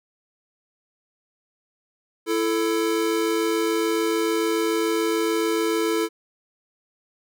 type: tone pair together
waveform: square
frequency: 333.1 / 440 Hz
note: E4 / A4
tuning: +18 / 0 cents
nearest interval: perfect fourth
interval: 482 cents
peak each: -24 / -24 dBFS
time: 2.26-6.09 s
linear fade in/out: 50 ms
effects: none